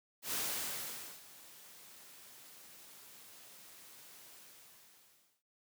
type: noise with ADSR envelope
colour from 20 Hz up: white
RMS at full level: -36 dBFS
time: 0.22-5.43 s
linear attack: 110 ms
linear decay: 870 ms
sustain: -20 dB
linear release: 1100 ms
effects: high-pass 100 Hz 12 dB/octave